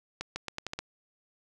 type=accelerating click train; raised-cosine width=0.2 ms; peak=-17 dBFS; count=7; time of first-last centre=0.21-0.79 s; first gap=150 ms; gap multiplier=0.82; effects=none